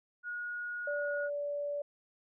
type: tone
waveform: sine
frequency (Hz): 1446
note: F#6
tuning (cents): -40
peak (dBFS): -36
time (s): 0.23-1.3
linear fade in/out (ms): 50
type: tone with pitch glide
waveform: sine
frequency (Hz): 582 to 578.3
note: D5 to D5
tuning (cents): -16 to -27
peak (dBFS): -33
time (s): 0.87-1.82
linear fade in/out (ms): 5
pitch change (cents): -11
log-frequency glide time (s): 0.99-1.1
effects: none